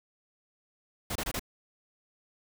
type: noise bursts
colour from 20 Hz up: pink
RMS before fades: -33 dBFS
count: 4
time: 1.1-1.395 s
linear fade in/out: 5 ms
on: 55 ms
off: 25 ms
effects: none